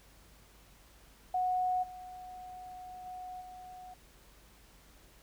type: tone with level steps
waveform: sine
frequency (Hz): 734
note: F#5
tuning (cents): -14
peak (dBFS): -28 / -44 / -41 / -46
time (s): 1.34-3.94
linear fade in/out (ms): 5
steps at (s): 1.82 / 3.05 / 3.4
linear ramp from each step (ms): 20
effects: added 50 Hz sine -61 dBFS peak until 5.22 s + pink hiss -61 dBFS RMS until 5.22 s